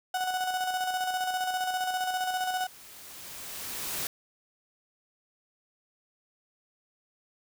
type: tone with tremolo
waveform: 35% pulse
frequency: 740 Hz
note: F#5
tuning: in tune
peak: -25 dBFS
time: 0.14-2.67 s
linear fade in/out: 5 ms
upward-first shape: square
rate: 15 Hz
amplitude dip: 40%
type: noise with exponential growth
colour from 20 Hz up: white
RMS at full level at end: -32 dBFS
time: 1.26-4.07 s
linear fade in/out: 1 ms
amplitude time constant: 610 ms
effects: none